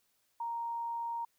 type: tone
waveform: sine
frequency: 932.3 Hz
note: A#5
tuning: in tune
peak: -34 dBFS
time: 0.4-1.25 s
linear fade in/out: 5 ms
effects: white hiss -75 dBFS RMS until 1.38 s